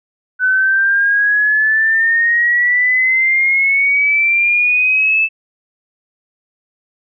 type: exponential sweep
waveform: sine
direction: up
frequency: 1500 to 2637 Hz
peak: -10 dBFS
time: 0.39-5.29 s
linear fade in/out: 50 ms
effects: none